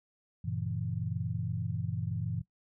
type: chord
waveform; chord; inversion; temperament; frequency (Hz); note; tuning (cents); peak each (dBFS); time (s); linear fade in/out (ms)
sine; G diminished seventh; none; equal with one note detuned; 95.87 / 116.54 / 138.59 / 164.81; G2 / Bb2 / Db3 / Fb3; -38 / 0 / 0 / 0; -37 / -36 / -40 / -37; 0.44-2.42; 10
effects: noise-tail reverb RT60 0.1 s tail -17 dB re dry